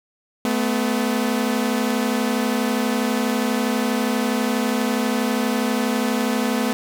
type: tone pair together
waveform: sawtooth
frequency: 218.2 / 250.5 Hz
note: A3 / B3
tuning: -14 / +25 cents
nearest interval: major second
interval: 239 cents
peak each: -18 dBFS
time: 0.45-6.73 s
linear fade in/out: 0 ms
effects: none